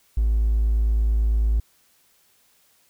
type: tone with hard clipping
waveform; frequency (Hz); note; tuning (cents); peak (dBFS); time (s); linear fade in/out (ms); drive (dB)
triangle; 54.5; A1; -16; -17; 0.17-1.6; 5; 3
effects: white hiss -61 dBFS RMS until 2.89 s